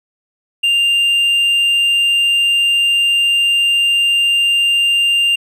triangle tone, 2794 Hz, F7, in tune, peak -9 dBFS, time 0.63-5.36 s, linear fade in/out 10 ms, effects resampled to 32000 Hz

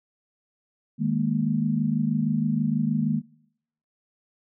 sine chord, D# suspended fourth, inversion none, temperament equal with one note detuned, 155.56 / 206.8 / 233.1 Hz, D#3 / G#3 / A#3, 0 / -7 / 0 cents, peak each -26 / -26 / -25 dBFS, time 0.98-3.22 s, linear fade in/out 50 ms, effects noise-tail reverb RT60 0.7 s tail -21 dB re dry

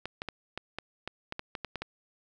clicks, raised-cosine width 0.3 ms, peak -19 dBFS, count 12, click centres 0.056 / 0.219 / 0.287 / 0.576 / 0.786 / 1.076 / 1.324 / 1.394 / 1.552 / 1.647 / 1.757 / 1.82 s, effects none

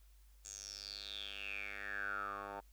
10% pulse tone with band-pass filter sweep, 100.5 Hz, G2, 44 cents sharp, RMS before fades -45 dBFS, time 0.44-2.61 s, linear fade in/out 20 ms, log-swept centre 7100 to 900 Hz, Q 9.5, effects added 50 Hz sine -60 dBFS peak until 2.72 s + white hiss -73 dBFS RMS until 2.72 s

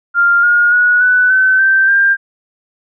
sine tone with pitch steps, 1396.9 / 1427.9 / 1459.6 / 1492 / 1525.1 / 1558.9 / 1593.5 Hz, F6 / F6 / F#6 / F#6 / G6 / G6 / G6, 0 / +38 / -24 / +14 / -48 / -10 / +28 cents, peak -7 dBFS, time 0.14-2.17 s, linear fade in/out 50 ms, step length 290 ms, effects none

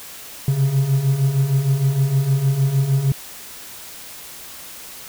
triangle beating tone pair, 131.5 / 138 Hz, C3 / C#3, +9 / -7 cents, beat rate 6.5 Hz, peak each -20 / -14 dBFS, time 0.48-3.12 s, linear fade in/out 2 ms, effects white hiss -37 dBFS RMS until 5.08 s

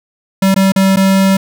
square tone with dropouts, 192.8 Hz, G3, 28 cents flat, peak -8 dBFS, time 0.42-1.37 s, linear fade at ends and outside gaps 5 ms, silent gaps 0.544-0.561 / 0.721-0.76 / 0.961-0.969 s, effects none

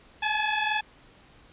15% pulse tone pair together, 840 / 862.1 Hz, G#5 / A5, +19 / -36 cents, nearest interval unison, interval 45 cents, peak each -22 / -20 dBFS, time 0.22-0.81 s, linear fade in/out 10 ms, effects pink hiss -55 dBFS RMS until 1.52 s + resampled to 8000 Hz

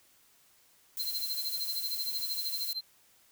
violet noise, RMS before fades -37 dBFS, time 0.97-2.73 s, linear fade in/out 0 ms
triangle tone with tremolo, 4124 Hz, C8, 26 cents flat, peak -29 dBFS, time 0.99-2.81 s, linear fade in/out 5 ms, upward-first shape triangle, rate 13 Hz, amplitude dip 100%
effects white hiss -64 dBFS RMS until 3.31 s

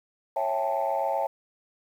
sine chord, A dominant seventh, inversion first, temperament just, 550 / 660 / 792 / 880 Hz, C#5 / E5 / G5 / A5, -14 / +2 / +18 / 0 cents, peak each -29 dBFS, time 0.36-1.27 s, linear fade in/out 5 ms, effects tanh soft clip ceiling -17 dBFS + 9-bit

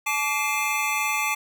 square tone cluster, 861 / 1156 / 2097 / 2401 / 2606 Hz, A5 / D6 / C7 / D7 / E7, -38 / -28 / +3 / +38 / -20 cents, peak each -30 dBFS, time 0.06-1.35 s, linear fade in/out 10 ms, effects none

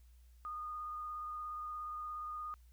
sine tone with vibrato, 1227 Hz, D#6, 25 cents flat, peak -40 dBFS, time 0.45-2.54 s, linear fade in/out 0 ms, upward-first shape sine, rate 17 Hz, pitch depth 12 cents each way, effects added 60 Hz sine -58 dBFS peak until 2.72 s + white hiss -75 dBFS RMS until 2.72 s

